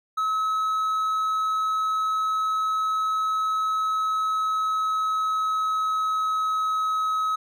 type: tone with pitch glide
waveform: triangle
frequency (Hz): 1287 to 1278.8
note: E6 to D#6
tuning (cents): -42 to +47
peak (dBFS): -20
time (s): 0.17-7.36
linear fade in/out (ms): 10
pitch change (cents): -11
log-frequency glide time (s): 3.75-7.2
effects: none